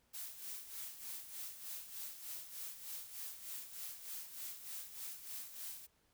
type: noise with tremolo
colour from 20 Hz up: blue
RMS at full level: -45 dBFS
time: 0.13-5.87 s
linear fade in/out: 20 ms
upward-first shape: sine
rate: 3.3 Hz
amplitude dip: 65%
effects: pink hiss -75 dBFS RMS until 6.13 s